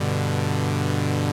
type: chord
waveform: sawtooth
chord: G major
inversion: none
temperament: equal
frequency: 98 / 123.47 / 146.83 Hz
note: G2 / B2 / D3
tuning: 0 / 0 / 0 cents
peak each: -21 / -22 / -21 dBFS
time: 0-1.32 s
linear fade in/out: 10 ms
effects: low-pass 11000 Hz 12 dB/octave